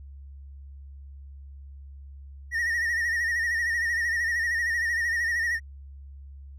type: tone with vibrato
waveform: triangle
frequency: 1864.7 Hz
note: A#6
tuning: in tune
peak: -22 dBFS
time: 2.51-5.6 s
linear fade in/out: 50 ms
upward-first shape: sine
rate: 13 Hz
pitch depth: 67 cents each way
effects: added 69 Hz sine -41 dBFS peak until 6.58 s